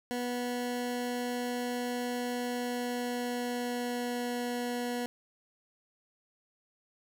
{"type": "tone with pitch glide", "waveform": "20% pulse", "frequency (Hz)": [244.8, 243.1], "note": ["B3", "B3"], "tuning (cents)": [-15, -27], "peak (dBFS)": -27, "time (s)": [0.11, 5.06], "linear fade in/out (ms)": 0, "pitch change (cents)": -12, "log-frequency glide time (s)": [2.34, 4.33], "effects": []}